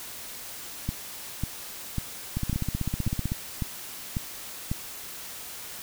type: two click trains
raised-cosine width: 5 ms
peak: -15 / -15 dBFS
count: 16 / 8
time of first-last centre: 2.37-3.319 / 0.89-4.715 s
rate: 15.8 / 1.83 Hz
effects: white hiss -40 dBFS RMS until 5.82 s